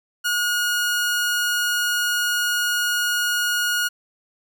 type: tone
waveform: sawtooth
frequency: 1440 Hz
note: F#6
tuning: 47 cents flat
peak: -16 dBFS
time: 0.24-3.89 s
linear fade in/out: 20 ms
effects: none